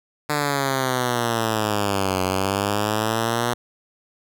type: exponential two-way sweep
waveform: 5% pulse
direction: down then up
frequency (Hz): 150 to 92.5 to 121.5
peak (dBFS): -9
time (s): 0.29-3.54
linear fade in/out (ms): 10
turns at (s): 2.22
effects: none